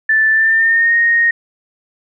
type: tone with pitch glide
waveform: sine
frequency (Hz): 1760 to 1861.4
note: A6 to A#6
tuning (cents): 0 to -3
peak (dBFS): -9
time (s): 0.09-1.31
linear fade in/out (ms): 5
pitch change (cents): +97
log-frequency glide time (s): 0.31-0.95
effects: none